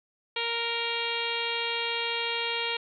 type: harmonic tone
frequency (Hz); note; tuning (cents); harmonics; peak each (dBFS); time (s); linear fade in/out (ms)
466.2; A#4; 0; 1 / 2 / 3 / 4 / 5 / 6 / 7 / 8 / 9; -36 / -36 / -40 / -39 / -34 / -35 / -35 / -39 / -40; 0.36-2.77; 5
effects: none